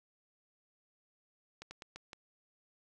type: slowing click train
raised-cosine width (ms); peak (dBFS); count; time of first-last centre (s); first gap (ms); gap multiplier
0.2; -29; 5; 1.62-2.132; 90; 1.24
effects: none